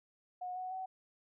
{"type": "tone with pitch steps", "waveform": "sine", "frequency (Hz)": [727, 740.1, 753.5], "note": ["F#5", "F#5", "F#5"], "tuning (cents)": [-31, 0, 31], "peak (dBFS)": -38, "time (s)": [0.41, 0.86], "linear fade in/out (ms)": 10, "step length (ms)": 150, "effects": []}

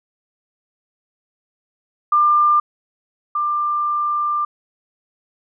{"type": "tone pair in turn", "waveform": "sine", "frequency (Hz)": [1195, 1189.9], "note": ["D6", "D6"], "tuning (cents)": [30, 22], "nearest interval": "unison", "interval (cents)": 8, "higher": "first", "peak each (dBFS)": [-11, -17], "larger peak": "first", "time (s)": [[2.12, 2.6], [3.35, 4.45]], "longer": "second", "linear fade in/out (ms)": 5, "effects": []}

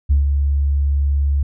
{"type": "tone with ADSR envelope", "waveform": "sine", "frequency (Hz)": 70.7, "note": "C#2", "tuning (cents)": 35, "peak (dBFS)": -8, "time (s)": [0.09, 1.43], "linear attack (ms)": 21, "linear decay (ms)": 130, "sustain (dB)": -5, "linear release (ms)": 4, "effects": ["tanh soft clip ceiling -7 dBFS"]}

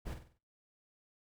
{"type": "noise with echo", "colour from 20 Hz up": "brown", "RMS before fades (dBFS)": -40, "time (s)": [0.05, 0.15], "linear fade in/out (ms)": 20, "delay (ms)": 48, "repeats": 5, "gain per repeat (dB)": -7, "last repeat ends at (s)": 0.39, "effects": ["noise-tail reverb RT60 0.4 s tail -25 dB re dry"]}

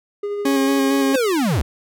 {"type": "tone with tremolo", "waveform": "triangle", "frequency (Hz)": 408.9, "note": "G#4", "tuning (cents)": -27, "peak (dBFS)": -19, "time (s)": [0.23, 1.13], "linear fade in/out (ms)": 5, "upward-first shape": "sine", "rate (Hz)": 13, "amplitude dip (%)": 25}
{"type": "tone with vibrato", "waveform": "40% pulse", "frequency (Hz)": 273.3, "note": "C#4", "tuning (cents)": -24, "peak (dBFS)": -15, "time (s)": [0.45, 1.16], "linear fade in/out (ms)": 5, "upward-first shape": "square", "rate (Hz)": 4.4, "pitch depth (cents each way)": 15}
{"type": "linear sweep", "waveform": "square", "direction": "down", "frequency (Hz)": [547, 55], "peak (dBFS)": -17, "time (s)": [1.14, 1.62], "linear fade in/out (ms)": 5}
{"effects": []}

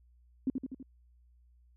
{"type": "tone with echo", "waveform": "sine", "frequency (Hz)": 261.6, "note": "C4", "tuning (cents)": 0, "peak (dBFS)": -26, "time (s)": [0.47, 0.5], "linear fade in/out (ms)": 2, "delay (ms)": 82, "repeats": 4, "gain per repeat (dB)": -4, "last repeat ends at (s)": 0.828, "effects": ["added 60 Hz sine -60 dBFS peak until 1.76 s"]}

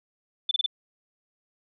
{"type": "tone bursts", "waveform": "sine", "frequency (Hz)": 3520, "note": "A7", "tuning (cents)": 0, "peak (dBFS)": -21, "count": 4, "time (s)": [0.49, 0.662], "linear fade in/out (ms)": 5, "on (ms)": 22, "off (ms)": 28, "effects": []}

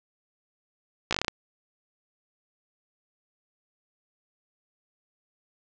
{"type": "slowing click train", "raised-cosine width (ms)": 0.2, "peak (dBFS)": -7, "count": 8, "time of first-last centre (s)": [1.11, 1.282], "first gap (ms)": 16, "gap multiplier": 1.14, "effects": ["low-pass 6000 Hz 12 dB/octave"]}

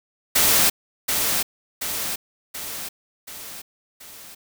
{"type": "noise with echo", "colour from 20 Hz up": "white", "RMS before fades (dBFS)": -17, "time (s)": [0.35, 0.7], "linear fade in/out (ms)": 10, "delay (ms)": 730, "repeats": 5, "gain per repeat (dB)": -5, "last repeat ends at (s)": 4.35, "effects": []}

